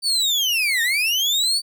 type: linear two-way sweep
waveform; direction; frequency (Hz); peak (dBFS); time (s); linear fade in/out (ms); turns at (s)
35% pulse; down then up; 4607 to 1800 to 4607; -16; 0.02-1.62; 50; 0.82
effects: none